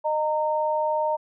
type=tone pair together; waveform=sine; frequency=614 / 920 Hz; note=D#5 / A#5; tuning=-23 / -23 cents; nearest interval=perfect fifth; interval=700 cents; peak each=-24 dBFS; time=0.04-1.17 s; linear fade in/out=20 ms; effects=none